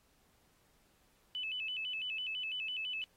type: tone with vibrato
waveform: sine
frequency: 2796 Hz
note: F7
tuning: 1 cent sharp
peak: -36 dBFS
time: 1.35-3.04 s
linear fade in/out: 0 ms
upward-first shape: square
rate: 6 Hz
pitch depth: 120 cents each way
effects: pink hiss -71 dBFS RMS until 3.16 s + AAC 48 kbps